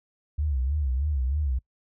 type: tone with vibrato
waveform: sine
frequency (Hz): 69.3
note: C#2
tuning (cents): 0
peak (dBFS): -23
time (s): 0.38-1.59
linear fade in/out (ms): 10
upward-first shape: sine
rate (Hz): 3.2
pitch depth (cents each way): 170
effects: noise-tail reverb RT60 0.1 s tail -23 dB re dry